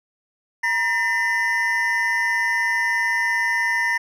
triangle tone cluster, 951 / 1811 / 2014 Hz, A#5 / A6 / B6, +34 / +49 / +33 cents, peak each -25 / -19 / -22 dBFS, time 0.63-3.98 s, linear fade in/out 10 ms, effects none

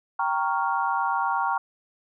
sine chord, G half-diminished seventh, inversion none, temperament equal, 784 / 932.3 / 1108.7 / 1396.9 Hz, G5 / Bb5 / Db6 / F6, 0 / 0 / 0 / 0 cents, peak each -28 / -26 / -28 / -30 dBFS, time 0.19-1.58 s, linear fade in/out 5 ms, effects none

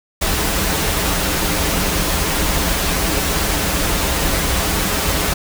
pink noise with comb filter, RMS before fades -18 dBFS, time 0.21-5.34 s, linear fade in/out 10 ms, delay 8.3 ms, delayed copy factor -0.55, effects none

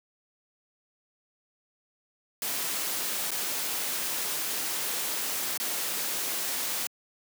white noise with dropouts, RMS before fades -31 dBFS, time 2.42-6.87 s, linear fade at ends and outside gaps 1 ms, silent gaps 3.307-3.316 / 5.575-5.6 s, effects high-pass 200 Hz 12 dB/octave

